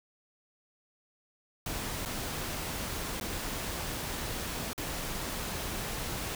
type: noise with dropouts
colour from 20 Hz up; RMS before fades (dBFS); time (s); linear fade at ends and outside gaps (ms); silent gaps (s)
pink; -36; 1.66-6.35; 2; 2.052-2.058 / 3.2-3.21 / 4.732-4.778
effects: none